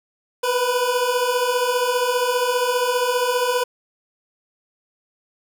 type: beating tone pair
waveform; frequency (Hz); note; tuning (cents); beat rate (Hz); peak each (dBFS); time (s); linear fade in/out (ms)
25% pulse; 484 / 499; B4 / B4; -35 / +18; 15; -20 / -16; 0.43-3.64; 10
effects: 7-bit